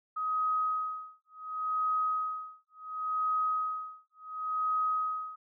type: tone with tremolo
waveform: sine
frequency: 1261 Hz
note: D#6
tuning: 23 cents sharp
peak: -26 dBFS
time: 0.16-5.36 s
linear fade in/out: 10 ms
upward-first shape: sine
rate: 0.7 Hz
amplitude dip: 100%
effects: none